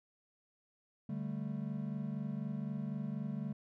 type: chord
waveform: triangle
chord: D suspended fourth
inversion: none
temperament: equal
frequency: 146.83 / 196 / 220 Hz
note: D3 / G3 / A3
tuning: 0 / 0 / 0 cents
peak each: -39 / -39 / -39 dBFS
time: 1.09-3.53 s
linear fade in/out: 5 ms
effects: none